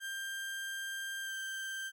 35% pulse tone with pitch glide, 1587 to 1570.6 Hz, G6 to G6, +21 to +3 cents, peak -36 dBFS, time 0-1.92 s, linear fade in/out 50 ms, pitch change -18 cents, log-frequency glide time 1.22-1.34 s, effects none

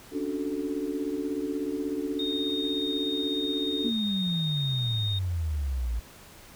sine chord, D major seventh, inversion third, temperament equal, 277.2 / 293.7 / 370 / 440 Hz, C#4 / D4 / F#4 / A4, 0 / 0 / 0 / 0 cents, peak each -35 / -31 / -35 / -35 dBFS, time 0.11-3.92 s, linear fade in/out 50 ms
sine tone, 3698 Hz, A#7, 15 cents flat, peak -30 dBFS, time 2.19-5.19 s, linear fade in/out 5 ms
sine exponential sweep, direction down, 239.9 to 55 Hz, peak -26 dBFS, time 3.84-6 s, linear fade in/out 10 ms
effects pink hiss -50 dBFS RMS until 6.55 s

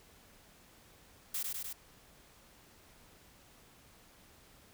blue noise with echo, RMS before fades -36 dBFS, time 1.34-1.43 s, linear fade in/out 5 ms, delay 100 ms, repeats 3, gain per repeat -2 dB, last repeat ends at 1.73 s, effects pink hiss -61 dBFS RMS until 4.73 s

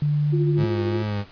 sine tone, 147.7 Hz, D3, 10 cents sharp, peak -18 dBFS, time 0.02-0.64 s, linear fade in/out 2 ms
sine tone with tremolo, 349.2 Hz, F4, in tune, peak -21 dBFS, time 0.32-1.03 s, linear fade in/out 20 ms, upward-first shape triangle, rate 13 Hz, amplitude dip 55%
30% pulse tone with vibrato, 103.83 Hz, G#2, in tune, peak -21 dBFS, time 0.56-1.25 s, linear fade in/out 50 ms, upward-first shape triangle, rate 2.7 Hz, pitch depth 49 cents each way
effects pink hiss -48 dBFS RMS until 1.31 s + resampled to 11025 Hz

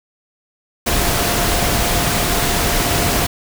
sine tone in noise, 698.5 Hz, F5, in tune, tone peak -26 dBFS, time 0.86-3.27 s, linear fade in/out 10 ms, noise pink, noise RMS -17 dBFS, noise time 0.86-3.27 s, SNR -12 dB, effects none

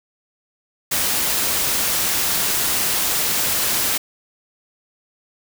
white noise, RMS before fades -20 dBFS, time 0.91-3.98 s, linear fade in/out 10 ms, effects none

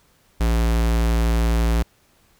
square tone, 57 Hz, A#1, 38 cents flat, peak -17 dBFS, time 0.4-1.83 s, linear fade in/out 10 ms, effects pink hiss -59 dBFS RMS until 2.39 s

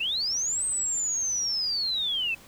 sine linear two-way sweep, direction up then down, 2560 to 8320 to 2560 Hz, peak -25 dBFS, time 0-2.35 s, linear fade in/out 10 ms, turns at 0.65 s, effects pink hiss -51 dBFS RMS until 2.47 s

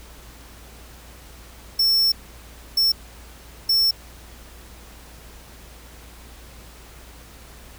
square tone bursts at uneven times, 5400 Hz, E8, 41 cents sharp, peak -16 dBFS, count 3, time 1.79-2.12 / 2.77-2.92 / 3.69-3.91 s, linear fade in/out 5 ms, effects added 58 Hz sine -44 dBFS peak until 7.78 s + pink hiss -46 dBFS RMS until 7.78 s

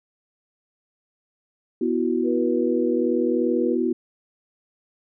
sine chord, B suspended fourth, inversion none, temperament equal, 246.9 / 329.6 / 370 Hz, B3 / E4 / F#4, 0 / 0 / 0 cents, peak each -24 dBFS, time 1.81-3.93 s, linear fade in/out 5 ms
sine tone, 483.7 Hz, B4, 36 cents flat, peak -25 dBFS, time 2.23-3.77 s, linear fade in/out 50 ms
effects none

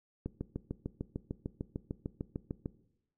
click train, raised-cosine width 3 ms, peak -23 dBFS, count 17, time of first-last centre 0.26-2.659 s, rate 6.67 Hz, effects noise-tail reverb RT60 0.8 s tail -18 dB re dry

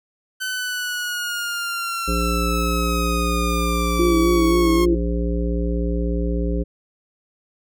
sawtooth linear sweep, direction down, 1522 to 1076 Hz, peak -20 dBFS, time 0.4-4.86 s, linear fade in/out 20 ms
harmonic tone, 58.27 Hz, A#1, in tune, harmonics 1 / 3 / 5 / 7 / 9, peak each -21 / -26 / -28 / -29 / -31 dBFS, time 2.07-6.64 s, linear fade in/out 20 ms
sine tone with vibrato, 338.6 Hz, E4, 46 cents sharp, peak -15 dBFS, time 3.99-4.95 s, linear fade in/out 5 ms, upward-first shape sine, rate 3.8 Hz, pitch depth 64 cents each way
effects none

